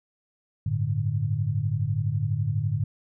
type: chord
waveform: sine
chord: G suspended second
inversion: none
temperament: equal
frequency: 98 / 110 / 146.83 Hz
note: G2 / A2 / D3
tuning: 0 / 0 / 0 cents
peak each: -29 / -26 / -28 dBFS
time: 0.66-2.84 s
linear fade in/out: 5 ms
effects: none